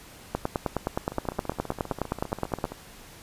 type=two click trains; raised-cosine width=1 ms; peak=-21 / -11 dBFS; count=25 / 23; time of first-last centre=1.12-2.72 / 0.35-2.642 s; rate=15 / 9.6 Hz; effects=pink hiss -48 dBFS RMS until 3.22 s + resampled to 32000 Hz